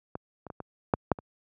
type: clicks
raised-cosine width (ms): 1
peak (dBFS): -20 / -27 / -25 / -23 / -7 / -7 / -25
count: 7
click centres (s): 0.154 / 0.467 / 0.502 / 0.603 / 0.938 / 1.117 / 1.188
effects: high-pass 80 Hz 12 dB/octave